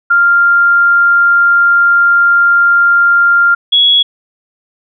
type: tone pair in turn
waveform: sine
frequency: 1395 / 3351 Hz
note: F6 / G#7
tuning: -2 / +15 cents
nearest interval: octave + minor third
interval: 1517 cents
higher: second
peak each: -5 dBFS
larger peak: neither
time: 0.1-3.55 / 3.72-4.03 s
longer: first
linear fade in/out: 10 ms
effects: none